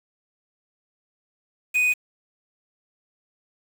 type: tone with quantisation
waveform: triangle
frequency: 2489 Hz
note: D#7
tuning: in tune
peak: -16 dBFS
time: 1.74-1.94 s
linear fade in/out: 20 ms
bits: 6
effects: none